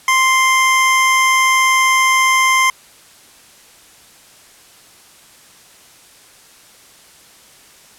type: tone pair together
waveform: square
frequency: 1046.5 / 2095 Hz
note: C6 / C7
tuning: 0 / +2 cents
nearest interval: octave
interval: 1202 cents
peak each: -14 dBFS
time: 0.08-2.7 s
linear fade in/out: 2 ms
effects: white hiss -45 dBFS RMS until 7.98 s + low-pass 11000 Hz 12 dB/octave